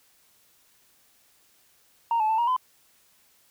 sine tone with pitch steps, 927 / 865 / 884 / 946 / 1016 Hz, A#5 / A5 / A5 / A#5 / B5, -10 / -30 / +8 / +25 / +49 cents, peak -19 dBFS, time 2.11-2.565 s, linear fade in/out 2 ms, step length 91 ms, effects tanh soft clip ceiling -18 dBFS + white hiss -62 dBFS RMS until 3.5 s

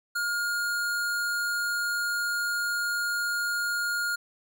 square tone, 1421 Hz, F6, 30 cents sharp, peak -27 dBFS, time 0.15-4.16 s, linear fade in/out 10 ms, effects none

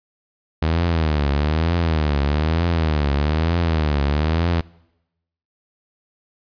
sawtooth tone with vibrato, 77.78 Hz, D#2, in tune, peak -13 dBFS, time 0.62-4.61 s, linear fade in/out 5 ms, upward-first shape triangle, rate 1.1 Hz, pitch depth 190 cents each way, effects noise-tail reverb RT60 0.9 s tail -23 dB re dry + resampled to 11025 Hz

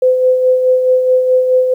sine tone with tremolo, 510 Hz, C5, 44 cents flat, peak -6 dBFS, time 0.02-1.74 s, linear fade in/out 5 ms, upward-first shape sine, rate 4.7 Hz, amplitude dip 45%, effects 8-bit

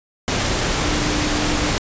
sine tone in noise, 300.2 Hz, D4, 38 cents sharp, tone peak -24 dBFS, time 0.84-1.71 s, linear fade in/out 0 ms, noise pink, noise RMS -20 dBFS, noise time 0.28-1.78 s, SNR -7 dB, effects resampled to 16000 Hz

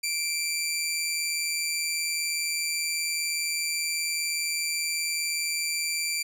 15% pulse tone with amplitude modulation, 2349 Hz, D7, in tune, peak -18 dBFS, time 0.03-6.23 s, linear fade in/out 10 ms, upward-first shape sine, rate 159 Hz, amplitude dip 40%, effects none

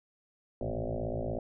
sine tone with frequency modulation, 250.7 Hz, B3, 26 cents sharp, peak -31 dBFS, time 0.61-1.39 s, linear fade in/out 2 ms, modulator 56.6 Hz, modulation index 7.1, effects none

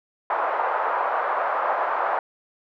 white band-pass noise, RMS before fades -24 dBFS, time 0.3-2.19 s, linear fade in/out 2 ms, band 580 to 1200 Hz, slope 24 dB/octave, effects none

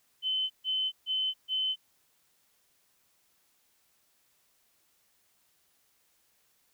sine tone bursts, 3052 Hz, G7, 47 cents flat, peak -27 dBFS, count 4, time 0.22-1.76 s, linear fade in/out 50 ms, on 280 ms, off 140 ms, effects white hiss -70 dBFS RMS until 6.73 s

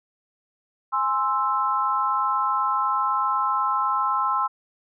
sine chord, Ab augmented, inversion none, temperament equal, 830.6 / 1046.5 / 1318.5 Hz, Ab5 / C6 / E6, 0 / 0 / 0 cents, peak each -28 / -23 / -24 dBFS, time 0.92-4.48 s, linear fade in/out 20 ms, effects none

